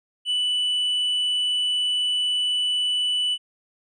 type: tone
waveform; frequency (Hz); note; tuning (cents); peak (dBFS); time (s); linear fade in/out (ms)
triangle; 2974; F#7; +8; -19; 0.25-3.38; 50
effects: resampled to 22050 Hz